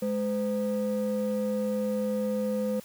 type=ring-modulated tone; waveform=triangle; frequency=360 Hz; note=F#4; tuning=47 cents flat; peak=-20 dBFS; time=0.02-2.8 s; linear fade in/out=5 ms; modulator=150 Hz; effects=tanh soft clip ceiling -19 dBFS + white hiss -51 dBFS RMS until 2.84 s